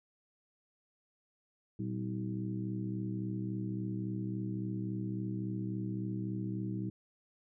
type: harmonic tone with a mistuned harmonic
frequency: 63.6 Hz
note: C2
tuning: 48 cents flat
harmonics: 2 / 3 / 4 / 5 / 6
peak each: -38 / -38 / -49 / -41 / -51 dBFS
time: 1.79-6.9 s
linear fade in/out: 5 ms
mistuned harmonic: 2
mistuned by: -150 cents
effects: none